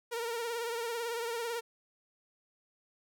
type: tone with vibrato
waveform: sawtooth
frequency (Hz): 466.2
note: A#4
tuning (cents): 0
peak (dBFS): -30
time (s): 0.11-1.61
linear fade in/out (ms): 20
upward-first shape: triangle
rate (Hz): 18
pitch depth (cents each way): 66
effects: none